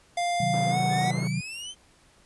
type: tone with pitch glide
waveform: square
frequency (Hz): 699 to 738.4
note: F5 to F#5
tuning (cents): +1 to -4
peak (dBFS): -25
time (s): 0.17-1.11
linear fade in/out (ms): 5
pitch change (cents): +95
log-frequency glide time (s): 0.7-0.77
type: chord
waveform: sine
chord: C diminished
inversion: none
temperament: equal with one note detuned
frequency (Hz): 128.86 / 155.56 / 185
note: C3 / Eb3 / Gb3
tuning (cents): -26 / 0 / 0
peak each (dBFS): -30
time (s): 0.4-1.41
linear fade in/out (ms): 5
type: band-pass noise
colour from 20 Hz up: pink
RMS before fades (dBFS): -38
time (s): 0.53-1.28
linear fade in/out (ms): 10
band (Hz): 210 to 900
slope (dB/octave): 12
type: exponential sweep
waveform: sawtooth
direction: up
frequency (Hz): 1711 to 3149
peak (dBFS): -32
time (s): 0.89-1.75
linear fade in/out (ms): 50
effects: pink hiss -59 dBFS RMS until 2.25 s + resampled to 24000 Hz